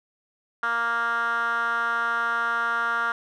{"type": "tone with band-pass filter", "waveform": "10% pulse", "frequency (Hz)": 233.1, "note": "A#3", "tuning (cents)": 0, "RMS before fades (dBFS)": -25, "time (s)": [0.63, 3.12], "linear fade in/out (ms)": 2, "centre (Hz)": 1400, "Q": 4.7, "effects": []}